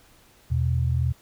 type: tone pair together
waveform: sine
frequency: 82.41 / 124.69 Hz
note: E2 / B2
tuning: 0 / +17 cents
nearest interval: perfect fifth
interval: 717 cents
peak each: -23 dBFS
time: 0.5-1.13 s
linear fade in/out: 20 ms
effects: pink hiss -56 dBFS RMS until 1.21 s